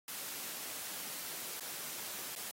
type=noise with dropouts; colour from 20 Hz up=white; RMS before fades=-43 dBFS; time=0.08-2.51 s; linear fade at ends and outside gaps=1 ms; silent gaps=1.598-1.608 / 2.352-2.361 s; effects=high-pass 150 Hz 12 dB/octave + AAC 48 kbps